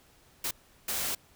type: noise bursts at uneven times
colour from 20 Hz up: white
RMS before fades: -32 dBFS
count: 2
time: 0.44-0.51 / 0.88-1.15 s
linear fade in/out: 5 ms
effects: pink hiss -61 dBFS RMS until 1.35 s